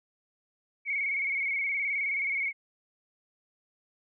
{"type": "tone with vibrato", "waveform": "sine", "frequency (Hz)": 2217, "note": "C#7", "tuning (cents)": 0, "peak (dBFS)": -27, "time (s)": [0.85, 2.53], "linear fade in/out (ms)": 50, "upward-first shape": "square", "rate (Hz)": 19, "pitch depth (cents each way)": 44, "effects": []}